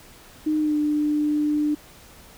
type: tone with pitch glide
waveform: sine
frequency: 307.4 to 298.6 Hz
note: D#4 to D4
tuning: -21 to +29 cents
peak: -19 dBFS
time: 0.46-1.75 s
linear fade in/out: 10 ms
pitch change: -50 cents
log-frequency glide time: 0.58-0.77 s
effects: pink hiss -48 dBFS RMS until 2.37 s